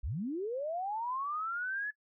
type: linear sweep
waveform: sine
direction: up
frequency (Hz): 41 to 1722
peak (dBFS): -33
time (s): 0.03-1.91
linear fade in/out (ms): 10
effects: noise-tail reverb RT60 0.1 s tail -22 dB re dry